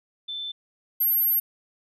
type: tone pair in turn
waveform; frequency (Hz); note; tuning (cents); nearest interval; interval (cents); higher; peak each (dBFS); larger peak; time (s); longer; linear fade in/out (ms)
sine; 3533 / 12590; A7 / G9; +6 / +6; octave + minor seventh; 2200; second; -30 / -19; second; 0.28-0.52 / 1-1.4; second; 10
effects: none